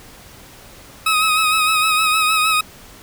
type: tone with vibrato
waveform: 20% pulse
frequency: 1269 Hz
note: D#6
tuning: 34 cents sharp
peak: -9 dBFS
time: 1.06-2.61 s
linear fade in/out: 5 ms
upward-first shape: sine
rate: 6.5 Hz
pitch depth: 40 cents each way
effects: pink hiss -42 dBFS RMS until 3.02 s